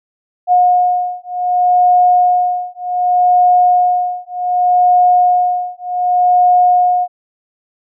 sine beating tone pair, 720 / 720.66 Hz, F#5 / F#5, -47 / -46 cents, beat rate 0.66 Hz, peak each -12 dBFS, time 0.47-7.08 s, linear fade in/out 50 ms, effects none

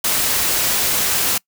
white noise, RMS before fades -18 dBFS, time 0.04-1.38 s, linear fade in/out 5 ms, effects noise-tail reverb RT60 0.1 s tail -25 dB re dry

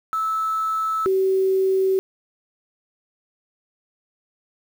sine tone pair in turn, 1306 / 381.4 Hz, E6 / G4, -17 / -47 cents, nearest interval octave + major sixth, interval 2130 cents, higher first, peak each -20 / -16 dBFS, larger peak second, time 0.13-1.06 / 1.06-1.99 s, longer neither, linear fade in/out 0 ms, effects 7-bit

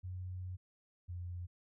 sine tone pair in turn, 91.5 / 88.49 Hz, F#2 / F2, -19 / +23 cents, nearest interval minor second, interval 58 cents, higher first, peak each -40 / -40 dBFS, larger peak neither, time 0.03-0.57 / 1.08-1.47 s, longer first, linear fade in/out 20 ms, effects none

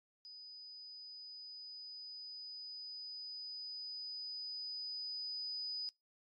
sine tone with level ramp, 4980 Hz, D#8, 1 cent sharp, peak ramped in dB -50 to -38 dBFS, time 0.25-5.89 s, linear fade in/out 0 ms, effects noise-tail reverb RT60 0.2 s tail -26 dB re dry + AAC 32 kbps

